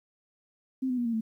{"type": "tone with pitch steps", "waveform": "sine", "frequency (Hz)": [261.6, 251.1, 241, 231.3, 222], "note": ["C4", "B3", "B3", "A#3", "A3"], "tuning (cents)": [0, 29, -42, -13, 16], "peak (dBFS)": -26, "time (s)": [0.82, 1.21], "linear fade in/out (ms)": 10, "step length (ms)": 78, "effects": ["11-bit"]}